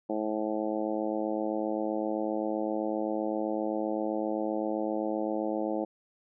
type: harmonic tone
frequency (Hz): 107.7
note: A2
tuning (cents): -37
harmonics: 2 / 3 / 4 / 5 / 6 / 7 / 8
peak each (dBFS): -37 / -32 / -38 / -34 / -38 / -39 / -43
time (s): 0.09-5.85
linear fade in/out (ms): 10
effects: none